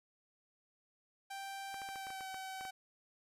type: tone with pitch glide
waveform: sawtooth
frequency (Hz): 784 to 762.1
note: G5 to G5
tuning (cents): 0 to -49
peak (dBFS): -39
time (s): 1.3-2.71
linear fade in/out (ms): 10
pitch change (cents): -49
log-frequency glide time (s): 1.85-2.28
type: clicks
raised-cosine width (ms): 0.5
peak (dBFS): -35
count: 10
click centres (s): 1.743 / 1.818 / 1.889 / 1.958 / 2.069 / 2.104 / 2.208 / 2.344 / 2.61 / 2.652
effects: resampled to 32000 Hz